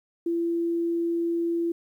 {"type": "tone", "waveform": "sine", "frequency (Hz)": 338.1, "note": "E4", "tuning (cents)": 44, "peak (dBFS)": -23, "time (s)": [0.26, 1.72], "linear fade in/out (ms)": 5, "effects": ["10-bit"]}